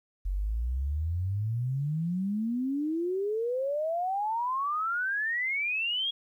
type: exponential sweep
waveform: sine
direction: up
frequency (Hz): 44.66 to 3322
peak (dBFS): -27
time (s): 0.25-6.11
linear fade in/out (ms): 10
effects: 11-bit